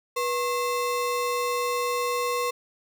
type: ring-modulated tone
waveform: square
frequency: 784 Hz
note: G5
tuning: in tune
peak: -22 dBFS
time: 0.16-2.51 s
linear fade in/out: 10 ms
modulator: 296 Hz
effects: none